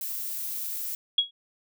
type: noise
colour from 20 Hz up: violet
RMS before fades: -33 dBFS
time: 0.01-0.95 s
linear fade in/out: 2 ms
type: tone with exponential decay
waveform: sine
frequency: 3320 Hz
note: G#7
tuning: 1 cent flat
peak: -15 dBFS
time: 1.18-1.31 s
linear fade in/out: 5 ms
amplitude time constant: 27 ms
effects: none